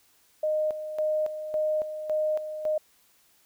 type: tone with tremolo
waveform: sine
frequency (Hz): 616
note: D#5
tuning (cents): -17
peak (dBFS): -23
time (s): 0.43-2.78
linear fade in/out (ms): 5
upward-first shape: square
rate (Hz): 1.8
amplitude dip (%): 65
effects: white hiss -63 dBFS RMS until 3.45 s